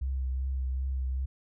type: tone with vibrato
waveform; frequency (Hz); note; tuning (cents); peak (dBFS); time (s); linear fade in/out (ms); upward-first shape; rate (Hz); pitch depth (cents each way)
sine; 65.41; C2; 0; -28; 0.01-1.26; 10; triangle; 2.6; 33
effects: none